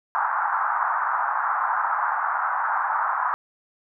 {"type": "band-pass noise", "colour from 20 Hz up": "pink", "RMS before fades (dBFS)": -24, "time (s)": [0.15, 3.34], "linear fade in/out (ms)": 0, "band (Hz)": [820, 1500], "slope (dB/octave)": 48, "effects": []}